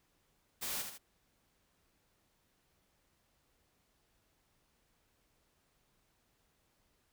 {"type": "noise with echo", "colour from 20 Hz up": "white", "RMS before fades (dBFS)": -39, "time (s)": [0.61, 0.83], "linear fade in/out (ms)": 20, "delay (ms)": 77, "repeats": 2, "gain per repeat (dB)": -6, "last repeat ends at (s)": 0.984, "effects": ["pink hiss -75 dBFS RMS until 7.12 s"]}